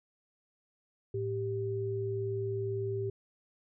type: tone pair together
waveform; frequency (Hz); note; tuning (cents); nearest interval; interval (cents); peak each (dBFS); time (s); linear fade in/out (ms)
sine; 110 / 392; A2 / G4; 0 / 0; octave + minor seventh; 2200; -35 / -33; 1.14-3.1; 5
effects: none